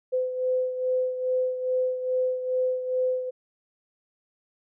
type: beating tone pair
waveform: sine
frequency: 509 / 511.4 Hz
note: C5 / C5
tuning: -48 / -40 cents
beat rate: 2.4 Hz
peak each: -24 / -31 dBFS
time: 0.12-3.31 s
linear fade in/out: 20 ms
effects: none